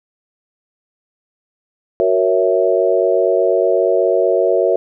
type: chord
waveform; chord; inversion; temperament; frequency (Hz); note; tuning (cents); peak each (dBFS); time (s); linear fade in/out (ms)
sine; F# dominant seventh; none; equal; 370 / 466.2 / 554.4 / 659.3; F#4 / A#4 / C#5 / E5; 0 / 0 / 0 / 0; -17; 2-4.76; 0
effects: none